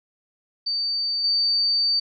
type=tone with level steps; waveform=sine; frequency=4599 Hz; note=D8; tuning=37 cents flat; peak=-22 / -18 dBFS; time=0.66-2 s; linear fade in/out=10 ms; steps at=1.24 s; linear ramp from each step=2 ms; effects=none